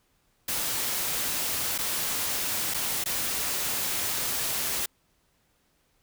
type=noise with dropouts; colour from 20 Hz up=white; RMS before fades=-29 dBFS; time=0.48-4.86 s; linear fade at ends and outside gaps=5 ms; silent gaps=1.78-1.786 / 2.739-2.743 / 3.04-3.058 s; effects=pink hiss -69 dBFS RMS until 6.02 s